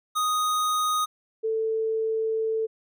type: tone pair in turn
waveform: square / sine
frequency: 1244.5 / 443.4 Hz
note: D#6 / A4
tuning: 0 / +13 cents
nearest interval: octave + tritone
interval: 1787 cents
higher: first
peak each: -23 dBFS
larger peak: neither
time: 0.15-1.06 / 1.43-2.67 s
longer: second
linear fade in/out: 20 ms
effects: none